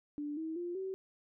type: tone with pitch steps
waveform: sine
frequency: 293.7 / 320.3 / 349.3 / 380.9 Hz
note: D4 / E4 / F4 / G4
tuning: 0 / -50 / 0 / -50 cents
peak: -36 dBFS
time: 0.18-0.94 s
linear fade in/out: 0 ms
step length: 190 ms
effects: none